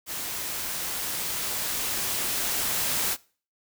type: noise with level ramp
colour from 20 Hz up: white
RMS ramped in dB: -33 to -26 dBFS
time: 0.06-3.17 s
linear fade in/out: 50 ms
effects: noise-tail reverb RT60 0.4 s tail -22 dB re dry